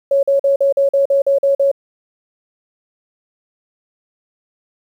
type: tone bursts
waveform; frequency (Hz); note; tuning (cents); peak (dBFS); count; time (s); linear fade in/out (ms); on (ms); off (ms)
sine; 554.4; C#5; 0; -10; 10; 0.11-1.715; 5; 120; 45
effects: 8-bit